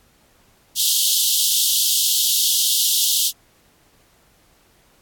pink high-pass noise, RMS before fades -18 dBFS, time 0.75-3.32 s, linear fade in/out 50 ms, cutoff 3000 Hz, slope 96 dB/octave, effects pink hiss -57 dBFS RMS until 5.01 s + AAC 64 kbps

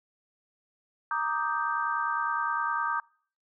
sine chord, Eb major seventh, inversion second, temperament equal, 932.3 / 1174.7 / 1244.5 / 1568 Hz, Bb5 / D6 / Eb6 / G6, 0 / 0 / 0 / 0 cents, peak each -32 dBFS, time 1.11-3 s, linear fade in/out 2 ms, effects noise-tail reverb RT60 0.5 s tail -26 dB re dry

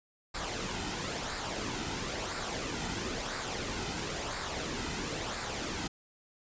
pink noise with flanger, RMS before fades -36 dBFS, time 0.34-5.88 s, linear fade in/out 10 ms, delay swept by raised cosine 0.32 to 1.82 ms, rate 0.99 Hz, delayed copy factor -0.5, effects resampled to 16000 Hz

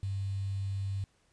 sine tone with quantisation, 98 Hz, G2, in tune, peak -31 dBFS, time 0.03-1.04 s, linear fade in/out 0 ms, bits 9, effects pink hiss -70 dBFS RMS until 1.32 s + resampled to 22050 Hz

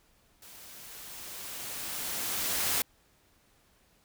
white noise with level ramp, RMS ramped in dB -51 to -28 dBFS, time 0.42-2.82 s, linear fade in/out 2 ms, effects pink hiss -66 dBFS RMS until 4.04 s

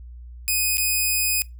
5% pulse tone with dropouts, 2500 Hz, D#7, 8 cents sharp, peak -10 dBFS, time 0.48-1.42 s, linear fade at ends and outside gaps 0 ms, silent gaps 0.771-0.781 s, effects noise-tail reverb RT60 0.2 s tail -21 dB re dry + added 60 Hz sine -37 dBFS peak until 1.59 s

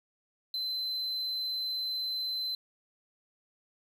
triangle tone, 4062 Hz, B7, 48 cents sharp, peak -30 dBFS, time 0.54-2.55 s, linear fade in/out 2 ms, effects 10-bit

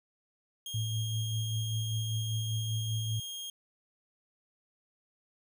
sawtooth tone, 3240 Hz, G#7, 43 cents flat, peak -35 dBFS, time 0.66-3.5 s, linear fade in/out 2 ms
sine tone with tremolo, 110.4 Hz, A2, 6 cents sharp, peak -29 dBFS, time 0.74-3.2 s, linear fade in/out 5 ms, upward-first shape sine, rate 5.1 Hz, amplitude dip 35%
effects none

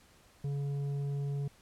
sine tone with tanh clipping, 141.3 Hz, C#3, 34 cents sharp, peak -33 dBFS, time 0.44-1.48 s, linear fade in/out 5 ms, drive 7 dB, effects pink hiss -62 dBFS RMS until 1.61 s + low-pass 12000 Hz 12 dB/octave

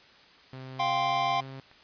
sawtooth tone with pitch glide, 130.81 to 133.87 Hz, C3 to C3, 0 to +40 cents, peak -36 dBFS, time 0.53-1.6 s, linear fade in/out 2 ms, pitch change +40 cents, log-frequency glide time 0.92-1.06 s
square chord, F suspended second, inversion none, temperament equal, 698.5 / 784 / 1046.5 Hz, F5 / G5 / C6, 0 / 0 / 0 cents, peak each -30 dBFS, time 0.79-1.41 s, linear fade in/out 10 ms
click, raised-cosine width 0.5 ms, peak -39 dBFS, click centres 1.714 s
effects white hiss -55 dBFS RMS until 1.83 s + resampled to 11025 Hz

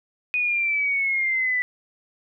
sine exponential sweep, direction down, 2489 to 1975.5 Hz, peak -20 dBFS, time 0.34-1.62 s, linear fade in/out 0 ms, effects none

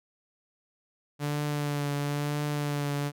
sawtooth tone with vibrato, 145.6 Hz, D3, 15 cents flat, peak -24 dBFS, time 1.19-3.12 s, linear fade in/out 50 ms, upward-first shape triangle, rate 1 Hz, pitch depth 28 cents each way, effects none

